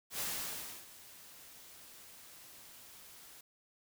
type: noise with ADSR envelope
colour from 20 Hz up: white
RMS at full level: -37 dBFS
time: 0.1-3.41 s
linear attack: 100 ms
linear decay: 650 ms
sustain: -18 dB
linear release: 5 ms
effects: none